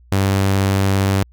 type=tone; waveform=sawtooth; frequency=97.4 Hz; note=G2; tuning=11 cents flat; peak=-10 dBFS; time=0.12-1.23 s; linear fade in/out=0 ms; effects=added 60 Hz sine -45 dBFS peak until 1.32 s